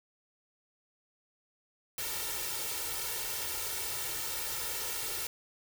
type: noise with comb filter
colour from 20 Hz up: white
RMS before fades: -36 dBFS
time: 1.98-5.27 s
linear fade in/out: 2 ms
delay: 2.2 ms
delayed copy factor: +0.8
effects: none